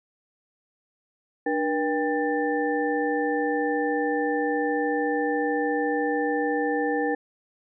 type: tone cluster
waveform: sine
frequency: 297.7 / 478.8 / 796 / 1774 Hz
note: D4 / A#4 / G5 / A6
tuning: +24 / +46 / +26 / +14 cents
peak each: -27 / -26 / -29 / -31 dBFS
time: 1.46-7.15 s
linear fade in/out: 5 ms
effects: none